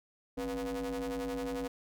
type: ring-modulated tone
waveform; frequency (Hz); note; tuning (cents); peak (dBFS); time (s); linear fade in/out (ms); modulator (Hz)
45% pulse; 109.6; A2; -6; -31; 0.37-1.68; 10; 378
effects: none